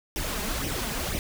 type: noise with flanger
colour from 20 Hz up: pink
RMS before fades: -30 dBFS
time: 0.16-1.19 s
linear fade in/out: 0 ms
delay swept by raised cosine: 0.33 to 4.93 ms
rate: 2 Hz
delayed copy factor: +0.7
effects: none